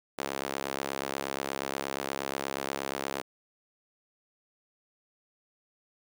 sawtooth tone with high-pass filter, 68.4 Hz, C#2, 23 cents flat, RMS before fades -35 dBFS, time 0.18-3.22 s, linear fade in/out 10 ms, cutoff 430 Hz, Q 0.84, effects none

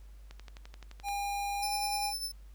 click train, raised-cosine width 0.2 ms, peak -31 dBFS, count 10, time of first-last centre 0.31-1.086 s, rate 11.6 Hz
square tone, 807 Hz, G#5, 50 cents flat, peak -33 dBFS, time 1.03-2.14 s, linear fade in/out 50 ms
sawtooth tone with tremolo, 5280 Hz, E8, 2 cents sharp, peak -30 dBFS, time 1.62-2.32 s, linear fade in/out 10 ms, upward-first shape sine, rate 10 Hz, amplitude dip 60%
effects added 50 Hz sine -48 dBFS peak until 2.54 s + pink hiss -67 dBFS RMS until 2.54 s

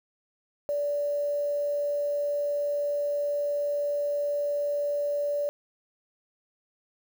sine tone with quantisation, 579 Hz, D5, 25 cents flat, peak -25 dBFS, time 0.69-5.49 s, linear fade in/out 0 ms, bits 8, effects none

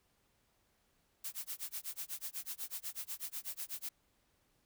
blue noise with tremolo, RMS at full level -40 dBFS, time 1.24-3.89 s, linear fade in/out 5 ms, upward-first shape sine, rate 8.1 Hz, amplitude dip 100%, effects pink hiss -75 dBFS RMS until 4.65 s

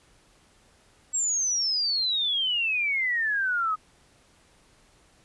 sine exponential sweep, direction down, 7700 to 1244.5 Hz, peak -23 dBFS, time 1.13-3.76 s, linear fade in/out 20 ms, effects pink hiss -60 dBFS RMS until 5.24 s + resampled to 24000 Hz

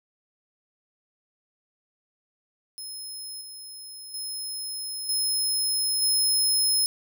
20% pulse tone with level steps, 5160 Hz, E8, 38 cents flat, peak -30 / -34 / -26 / -18 / -15 dBFS, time 2.78-6.86 s, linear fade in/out 0 ms, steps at 3.41 / 4.14 / 5.09 / 6.02 s, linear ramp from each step 2 ms, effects none

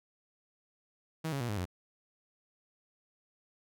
sawtooth tone with pitch steps, 160 / 138.49 / 119.86 / 103.75 / 89.8 Hz, D#3 / C#3 / A#2 / G#2 / F2, +49 / -1 / +49 / -1 / +49 cents, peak -29 dBFS, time 1.24-1.655 s, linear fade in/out 10 ms, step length 83 ms, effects none

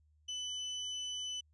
35% pulse tone, 3001 Hz, F#7, 24 cents sharp, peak -36 dBFS, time 0.28-1.41 s, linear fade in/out 10 ms, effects added 76 Hz sine -66 dBFS peak until 1.53 s + resampled to 24000 Hz

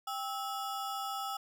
square ring-modulated tone, 1046.5 Hz, C6, in tune, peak -33 dBFS, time 0.07-1.37 s, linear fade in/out 5 ms, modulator 257 Hz, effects none

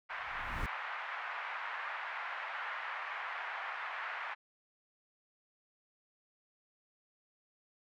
white band-pass noise, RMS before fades -41 dBFS, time 0.09-4.35 s, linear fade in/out 20 ms, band 800 to 2000 Hz, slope 24 dB/octave
brown noise with exponential growth, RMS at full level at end -34 dBFS, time 0.1-0.66 s, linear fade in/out 0 ms, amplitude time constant 120 ms
effects none

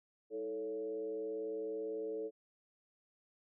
sine tone with frequency modulation, 440 Hz, A4, in tune, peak -37 dBFS, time 0.3-2.31 s, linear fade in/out 50 ms, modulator 118 Hz, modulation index 0.69, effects none

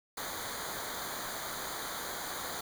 pink noise with comb filter, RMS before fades -39 dBFS, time 0.17-2.61 s, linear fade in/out 5 ms, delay 0.37 ms, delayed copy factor -0.85, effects none

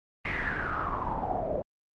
pink noise with low-pass filter sweep, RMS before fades -31 dBFS, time 0.25-1.62 s, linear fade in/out 2 ms, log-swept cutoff 2200 to 560 Hz, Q 7.5, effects Opus 24 kbps

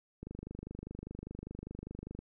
click train, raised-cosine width 3 ms, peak -30 dBFS, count 50, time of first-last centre 0.23-2.19 s, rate 25 Hz, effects none

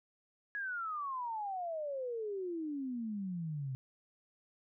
sine exponential sweep, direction down, 1687 to 127.8 Hz, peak -36 dBFS, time 0.55-3.75 s, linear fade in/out 0 ms, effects none

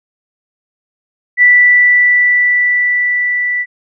sine tone with level ramp, 1969 Hz, B6, 6 cents flat, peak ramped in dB -3 to -13 dBFS, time 1.37-3.66 s, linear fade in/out 50 ms, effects none

